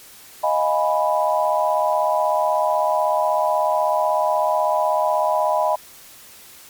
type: chord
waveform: sine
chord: F half-diminished seventh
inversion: third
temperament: equal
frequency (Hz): 622.3 / 698.5 / 830.6 / 987.8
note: Eb5 / F5 / Ab5 / Cb6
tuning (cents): 0 / 0 / 0 / 0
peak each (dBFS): -20 / -24 / -23 / -21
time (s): 0.43-5.76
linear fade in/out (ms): 10
effects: white hiss -44 dBFS RMS until 6.69 s + MP3 96 kbps